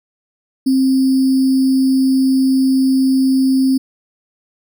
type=tone with sample-and-hold; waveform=sine; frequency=264.1 Hz; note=C4; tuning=16 cents sharp; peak=-10 dBFS; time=0.66-3.78 s; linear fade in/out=10 ms; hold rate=4900 Hz; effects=none